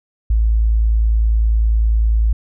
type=tone; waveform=sine; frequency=55 Hz; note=A1; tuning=in tune; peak=-11 dBFS; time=0.3-2.33 s; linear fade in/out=5 ms; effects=none